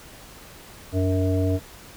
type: harmonic tone with a mistuned harmonic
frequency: 92.5 Hz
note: F#2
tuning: in tune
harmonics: 1 / 3 / 5 / 7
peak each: -21 / -25 / -29 / -30 dBFS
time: 0.92-1.6 s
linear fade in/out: 50 ms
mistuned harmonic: 3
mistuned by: +60 cents
effects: pink hiss -45 dBFS RMS until 1.96 s